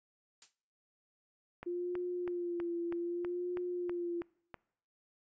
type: noise with exponential decay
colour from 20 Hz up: blue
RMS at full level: -46 dBFS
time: 0.42-0.55 s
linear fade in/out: 1 ms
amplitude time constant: 28 ms
type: click train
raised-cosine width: 0.5 ms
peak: -29 dBFS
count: 10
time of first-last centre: 1.63-4.543 s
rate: 3.09 Hz
type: tone with vibrato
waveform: sine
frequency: 349.2 Hz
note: F4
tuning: in tune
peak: -34 dBFS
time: 1.66-4.22 s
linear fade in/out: 10 ms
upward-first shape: sine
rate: 0.65 Hz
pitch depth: 38 cents each way
effects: noise-tail reverb RT60 0.7 s tail -24 dB re dry + resampled to 16000 Hz